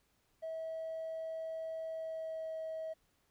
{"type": "tone with pitch glide", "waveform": "triangle", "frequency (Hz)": [646, 640.4], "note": ["E5", "D#5"], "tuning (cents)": [-35, 50], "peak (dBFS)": -35, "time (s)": [0.42, 2.94], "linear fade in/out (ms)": 20, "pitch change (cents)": -15, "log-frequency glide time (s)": [1.87, 2.58], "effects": ["tanh soft clip ceiling -35 dBFS", "pink hiss -75 dBFS RMS until 3.3 s"]}